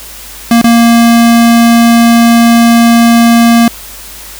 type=tone with dropouts; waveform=square; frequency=233.1 Hz; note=A#3; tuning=in tune; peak=-3 dBFS; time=0.51-3.68 s; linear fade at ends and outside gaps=2 ms; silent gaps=0.615-0.642 s; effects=added 50 Hz sine -34 dBFS peak until 4.39 s + white hiss -28 dBFS RMS until 4.39 s